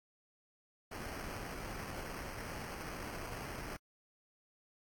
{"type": "noise with sample-and-hold", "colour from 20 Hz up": "pink", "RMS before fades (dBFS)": -44, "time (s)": [0.91, 3.77], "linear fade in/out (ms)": 10, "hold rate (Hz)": 3675, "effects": ["AAC 64 kbps"]}